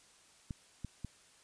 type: clicks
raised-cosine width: 5 ms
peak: -27 dBFS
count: 3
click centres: 0.508 / 0.847 / 1.047 s
effects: white hiss -63 dBFS RMS until 1.43 s + resampled to 22050 Hz